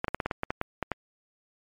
clicks, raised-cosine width 0.5 ms, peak -13 dBFS, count 11, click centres 0.044 / 0.082 / 0.146 / 0.202 / 0.26 / 0.312 / 0.434 / 0.505 / 0.614 / 0.827 / 0.917 s, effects MP3 64 kbps

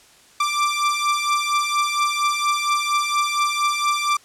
sawtooth beating tone pair, 1174.7 / 1179 Hz, D6 / D6, 0 / +6 cents, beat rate 4.3 Hz, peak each -19 / -17 dBFS, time 0.4-4.17 s, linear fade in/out 5 ms, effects white hiss -51 dBFS RMS until 4.24 s + low-pass 9000 Hz 12 dB/octave

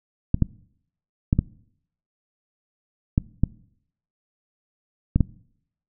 clicks, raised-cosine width 5 ms, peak -5 dBFS, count 8, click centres 0.344 / 0.423 / 1.329 / 1.39 / 3.179 / 3.436 / 5.16 / 5.207 s, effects noise-tail reverb RT60 0.7 s tail -22 dB re dry

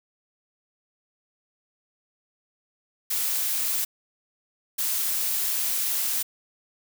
blue noise bursts at uneven times, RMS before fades -26 dBFS, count 2, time 3.1-3.85 / 4.78-6.23 s, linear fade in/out 10 ms, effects none

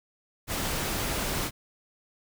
pink noise, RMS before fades -30 dBFS, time 0.47-1.51 s, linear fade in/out 50 ms, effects none

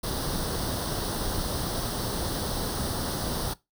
pink noise with comb filter, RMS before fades -30 dBFS, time 0.03-3.54 s, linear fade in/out 10 ms, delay 0.21 ms, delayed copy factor +0.75, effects noise-tail reverb RT60 0.2 s tail -20 dB re dry

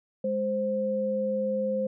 sine tone pair together, 207.1 / 523.3 Hz, G#3 / C5, -5 / 0 cents, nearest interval octave + major third, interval 1605 cents, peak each -31 / -26 dBFS, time 0.24-1.87 s, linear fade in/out 5 ms, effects none

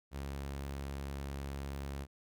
sawtooth tone, 69.3 Hz, C#2, in tune, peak -35 dBFS, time 0.11-2.07 s, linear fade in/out 50 ms, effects none

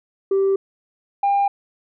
sine tone pair in turn, 389.7 / 800.8 Hz, G4 / G5, -10 / +37 cents, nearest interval octave, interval 1247 cents, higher second, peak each -13 dBFS, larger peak neither, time 0.31-0.56 / 1.23-1.48 s, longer neither, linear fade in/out 5 ms, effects tanh soft clip ceiling -13 dBFS

